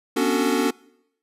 square tone cluster, 245.2 / 275 / 290.9 / 370.5 / 446.8 Hz, B3 / C#4 / D4 / F#4 / A4, -12 / -14 / -16 / +2 / +27 cents, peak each -26 dBFS, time 0.16-0.71 s, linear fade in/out 10 ms, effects noise-tail reverb RT60 0.8 s tail -24 dB re dry + resampled to 32000 Hz

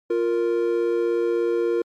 triangle tone pair together, 349.6 / 466.2 Hz, F4 / A#4, +2 / 0 cents, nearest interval perfect fourth, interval 498 cents, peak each -20 dBFS, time 0.1-1.82 s, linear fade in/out 5 ms, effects MP3 64 kbps

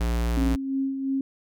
square tone, 58.27 Hz, A#1, in tune, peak -23 dBFS, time 0-0.56 s, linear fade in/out 10 ms
sine tone with tremolo, 269.7 Hz, C#4, 47 cents flat, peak -22 dBFS, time 0.37-1.21 s, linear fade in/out 2 ms, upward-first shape sine, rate 2.9 Hz, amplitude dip 50%
effects none

